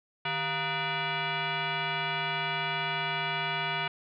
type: tone with frequency modulation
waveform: sine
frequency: 698.5 Hz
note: F5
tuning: in tune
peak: -28 dBFS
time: 0.25-3.88 s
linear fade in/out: 5 ms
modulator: 546 Hz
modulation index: 4.6
effects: none